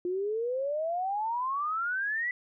sine exponential sweep, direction up, 349.2 to 2000 Hz, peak -28 dBFS, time 0.05-2.31 s, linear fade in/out 2 ms, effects none

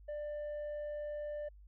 sine tone with tanh clipping, 593 Hz, D5, 17 cents sharp, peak -39 dBFS, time 0.08-1.49 s, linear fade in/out 10 ms, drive 3 dB, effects added 50 Hz sine -54 dBFS peak until 1.67 s

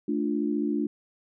sine chord, D minor, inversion second, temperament equal, 220 / 293.7 / 349.2 Hz, A3 / D4 / F4, 0 / 0 / 0 cents, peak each -29 / -27 / -31 dBFS, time 0.08-0.87 s, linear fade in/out 5 ms, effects none

